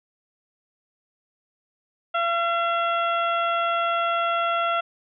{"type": "harmonic tone with a mistuned harmonic", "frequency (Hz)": 680, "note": "F5", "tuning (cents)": -46, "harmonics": [1, 2, 3, 4, 5], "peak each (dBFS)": [-25, -23, -36, -33, -35], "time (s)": [2.14, 4.81], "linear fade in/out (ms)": 10, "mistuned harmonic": 5, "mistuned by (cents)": -33, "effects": []}